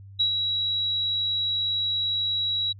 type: tone with ADSR envelope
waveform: sine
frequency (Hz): 3883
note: B7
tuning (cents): -30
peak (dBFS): -18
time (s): 0.19-2.73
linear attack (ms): 15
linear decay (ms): 97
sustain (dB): -5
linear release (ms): 14
effects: added 98 Hz sine -42 dBFS peak until 2.79 s